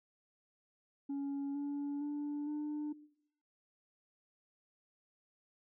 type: tone with pitch steps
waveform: sine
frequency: 279.9 / 285.9 / 292.1 / 298.4 Hz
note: C#4 / D4 / D4 / D4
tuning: +17 / -46 / -9 / +28 cents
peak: -33 dBFS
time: 1.09-2.93 s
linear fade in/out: 10 ms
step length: 460 ms
effects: noise-tail reverb RT60 0.7 s tail -21 dB re dry + tanh soft clip ceiling -35 dBFS